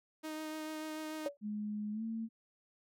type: tone with vibrato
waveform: sawtooth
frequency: 311.1 Hz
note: D#4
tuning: in tune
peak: -36 dBFS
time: 0.23-1.29 s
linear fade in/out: 20 ms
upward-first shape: triangle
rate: 6.8 Hz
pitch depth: 16 cents each way
type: tone with exponential decay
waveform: sine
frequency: 570 Hz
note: C#5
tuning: 48 cents sharp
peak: -29 dBFS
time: 1.26-1.37 s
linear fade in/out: 1 ms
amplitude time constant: 23 ms
type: tone with pitch glide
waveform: sine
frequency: 210 to 225.1 Hz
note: G#3 to A3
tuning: +19 to +40 cents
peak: -36 dBFS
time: 1.41-2.29 s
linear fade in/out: 50 ms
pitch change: +121 cents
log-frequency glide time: 1.92-2.03 s
effects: none